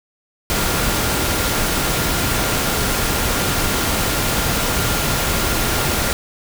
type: tone in noise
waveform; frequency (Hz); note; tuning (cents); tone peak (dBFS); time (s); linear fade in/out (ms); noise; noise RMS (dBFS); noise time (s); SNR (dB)
sine; 1396.9; F6; 0; -30; 0.5-6.13; 0; pink; -19; 0.5-6.13; -14
effects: none